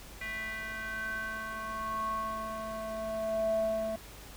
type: tone with band-pass filter sweep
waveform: square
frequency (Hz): 220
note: A3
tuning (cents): 0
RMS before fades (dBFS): -35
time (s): 0.21-3.96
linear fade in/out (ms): 5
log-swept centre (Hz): 2100 to 570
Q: 6.7
effects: added 50 Hz sine -50 dBFS peak until 4.36 s + pink hiss -50 dBFS RMS until 4.36 s